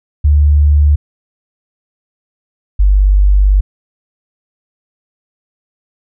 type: tone pair in turn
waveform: sine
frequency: 73.42 / 49 Hz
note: D2 / G1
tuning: 0 / 0 cents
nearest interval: perfect fifth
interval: 700 cents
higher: first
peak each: -5 dBFS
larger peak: neither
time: 0.24-0.96 / 2.79-3.61 s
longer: second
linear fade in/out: 10 ms
effects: none